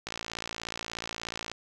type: click train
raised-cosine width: 0.2 ms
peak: -17 dBFS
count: 83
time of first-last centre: 0.07-1.516 s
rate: 56.7 Hz
effects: none